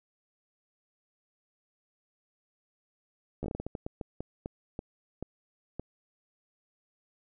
slowing click train, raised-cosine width 2 ms, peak -22 dBFS, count 16, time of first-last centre 3.43-5.796 s, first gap 13 ms, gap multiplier 1.31, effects none

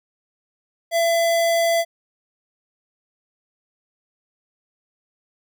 square tone, 672 Hz, E5, 33 cents sharp, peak -17 dBFS, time 0.91-1.85 s, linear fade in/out 50 ms, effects none

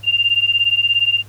sine beating tone pair, 2786 / 2803 Hz, F7 / F7, -5 / +6 cents, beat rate 17 Hz, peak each -16 dBFS, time 0.03-1.23 s, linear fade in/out 50 ms, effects added 103 Hz sine -39 dBFS peak until 1.28 s + pink hiss -48 dBFS RMS until 1.28 s

